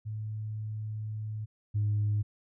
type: tone pair in turn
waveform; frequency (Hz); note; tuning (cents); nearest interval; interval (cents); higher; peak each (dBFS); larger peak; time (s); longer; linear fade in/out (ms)
sine; 107.8 / 104.49; A2 / G#2; -35 / +11; minor second; 54; first; -33 / -24; second; 0.05-1.46 / 1.74-2.23; first; 20
effects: tanh soft clip ceiling -22 dBFS